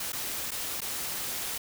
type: noise with dropouts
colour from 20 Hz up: white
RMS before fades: -34 dBFS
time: 0-1.58 s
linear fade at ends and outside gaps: 5 ms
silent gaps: 0.122-0.13 / 0.508-0.515 / 0.806-0.816 s
effects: none